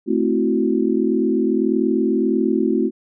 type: chord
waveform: sine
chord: F# half-diminished seventh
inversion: first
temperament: equal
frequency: 220 / 261.6 / 329.6 / 370 Hz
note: A3 / C4 / E4 / F#4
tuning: 0 / 0 / 0 / 0 cents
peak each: -21 dBFS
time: 0.06-2.91 s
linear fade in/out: 50 ms
effects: none